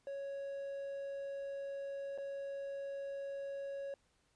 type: tone with dropouts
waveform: triangle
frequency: 554.4 Hz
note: C#5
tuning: in tune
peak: -38 dBFS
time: 0.07-3.94 s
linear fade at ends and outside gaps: 1 ms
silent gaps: 2.177-2.184 s
effects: pink hiss -75 dBFS RMS until 4.35 s + resampled to 22050 Hz